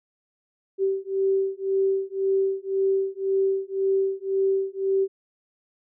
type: beating tone pair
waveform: sine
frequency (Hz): 386.4 / 388.3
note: G4 / G4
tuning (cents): -25 / -16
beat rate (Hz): 1.9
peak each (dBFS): -24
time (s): 0.78-5.08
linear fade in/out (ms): 50
effects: none